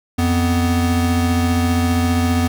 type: tone pair together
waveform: square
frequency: 87.7 / 248.1 Hz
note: F2 / B3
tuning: +8 / +8 cents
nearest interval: octave + tritone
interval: 1800 cents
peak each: -18 / -18 dBFS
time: 0.18-2.48 s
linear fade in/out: 10 ms
effects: none